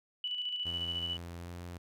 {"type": "tone with tremolo", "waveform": "sine", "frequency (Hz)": 2964, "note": "F#7", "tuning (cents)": 2, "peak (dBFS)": -32, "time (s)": [0.24, 1.17], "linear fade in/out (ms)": 2, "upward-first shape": "square", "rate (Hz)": 14, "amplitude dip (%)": 40}
{"type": "tone with pitch glide", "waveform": "sawtooth", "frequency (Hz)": [85.9, 87.3], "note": ["F2", "F2"], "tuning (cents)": [-28, 0], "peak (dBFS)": -38, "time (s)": [0.65, 1.78], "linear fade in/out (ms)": 10, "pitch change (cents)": 28, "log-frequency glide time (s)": [1.39, 1.47]}
{"effects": []}